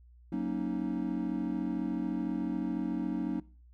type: chord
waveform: triangle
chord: D# minor seventh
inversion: first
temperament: equal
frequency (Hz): 185 / 233.1 / 277.2 / 311.1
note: F#3 / A#3 / C#4 / D#4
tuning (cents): 0 / 0 / 0 / 0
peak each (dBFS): -34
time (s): 0.32-3.4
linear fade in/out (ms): 5
effects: noise-tail reverb RT60 0.4 s tail -21 dB re dry + added 60 Hz sine -54 dBFS peak until 3.73 s